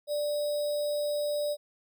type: tone with sample-and-hold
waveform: sine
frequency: 589 Hz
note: D5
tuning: 5 cents sharp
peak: -27 dBFS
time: 0.07-1.57 s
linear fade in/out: 50 ms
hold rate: 4410 Hz
effects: none